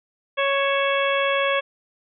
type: harmonic tone with a mistuned harmonic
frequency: 554.4 Hz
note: C#5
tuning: in tune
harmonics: 1 / 2 / 3 / 4 / 5 / 6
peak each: -22 / -25 / -27 / -28 / -29 / -30 dBFS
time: 0.37-1.61 s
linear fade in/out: 20 ms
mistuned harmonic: 5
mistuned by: -67 cents
effects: none